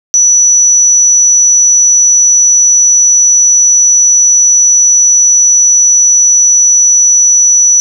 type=tone; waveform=sine; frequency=5920 Hz; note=F#8; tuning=in tune; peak=-3 dBFS; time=0.14-7.8 s; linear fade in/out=0 ms; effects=7-bit

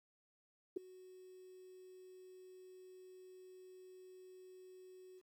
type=tone with ADSR envelope; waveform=sine; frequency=370 Hz; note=F#4; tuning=in tune; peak=-33 dBFS; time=0.76-5.22 s; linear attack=10 ms; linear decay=7 ms; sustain=-22 dB; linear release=40 ms; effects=12-bit

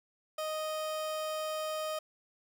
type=tone; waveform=30% pulse; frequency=622.3 Hz; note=D#5; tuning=in tune; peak=-31 dBFS; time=0.38-1.99 s; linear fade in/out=5 ms; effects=11-bit

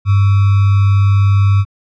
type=tone with sample-and-hold; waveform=sine; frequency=99.2 Hz; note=G2; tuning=21 cents sharp; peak=-7 dBFS; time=0.05-1.65 s; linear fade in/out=50 ms; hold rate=1225 Hz; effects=low-pass 3000 Hz 12 dB/octave

